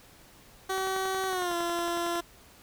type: tone with pitch glide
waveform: 15% pulse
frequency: 380.6 to 343 Hz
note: F#4 to F4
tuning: +49 to -31 cents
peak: -22 dBFS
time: 0.69-2.21 s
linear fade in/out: 10 ms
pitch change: -180 cents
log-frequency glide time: 1.27-1.55 s
type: click train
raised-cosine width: 0.5 ms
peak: -25 dBFS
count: 16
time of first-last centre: 0.78-2.156 s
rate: 10.9 Hz
effects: pink hiss -55 dBFS RMS until 2.62 s